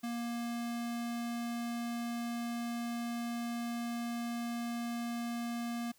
square tone, 236 Hz, A#3, 22 cents sharp, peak -36 dBFS, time 0.03-5.92 s, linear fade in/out 10 ms, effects white hiss -67 dBFS RMS until 5.98 s

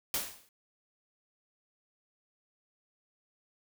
white noise with exponential decay, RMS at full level -29 dBFS, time 0.14-0.49 s, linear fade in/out 1 ms, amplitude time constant 76 ms, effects none

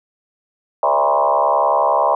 sine tone with frequency modulation, 808 Hz, G#5, 48 cents flat, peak -12 dBFS, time 0.83-2.15 s, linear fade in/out 2 ms, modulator 70.8 Hz, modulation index 3.8, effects none

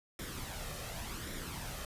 pink noise with flanger, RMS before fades -42 dBFS, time 0.19-1.85 s, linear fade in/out 2 ms, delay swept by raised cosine 0.54 to 1.64 ms, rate 0.89 Hz, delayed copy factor +0.5, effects resampled to 32000 Hz

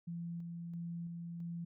sine tone with tremolo, 170 Hz, F3, 46 cents flat, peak -39 dBFS, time 0.07-1.65 s, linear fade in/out 10 ms, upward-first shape square, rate 1.5 Hz, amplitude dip 25%, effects none

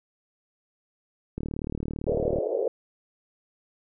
click train, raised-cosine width 3 ms, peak -18 dBFS, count 39, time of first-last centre 1.38-2.385 s, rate 37.8 Hz
white band-pass noise, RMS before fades -27 dBFS, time 2.07-2.68 s, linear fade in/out 2 ms, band 400 to 560 Hz, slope 48 dB/octave
effects none

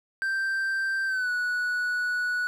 triangle tone with pitch glide, 1568 to 1471.5 Hz, G6 to F#6, 0 to -10 cents, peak -23 dBFS, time 0.22-2.47 s, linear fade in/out 0 ms, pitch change -110 cents, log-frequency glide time 1.06-1.3 s, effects none

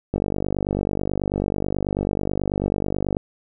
click train, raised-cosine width 2 ms, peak -9 dBFS, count 150, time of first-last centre 0.14-3.168 s, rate 49.2 Hz, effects none

